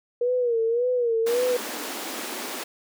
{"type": "tone with vibrato", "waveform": "sine", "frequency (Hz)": 475.5, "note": "A#4", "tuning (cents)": 34, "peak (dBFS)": -20, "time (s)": [0.21, 1.57], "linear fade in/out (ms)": 5, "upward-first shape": "sine", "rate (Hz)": 1.8, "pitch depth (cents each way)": 96}
{"type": "high-pass noise", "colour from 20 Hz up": "pink", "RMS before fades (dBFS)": -33, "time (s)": [1.26, 2.64], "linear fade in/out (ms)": 10, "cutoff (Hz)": 230, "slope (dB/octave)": 48}
{"effects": []}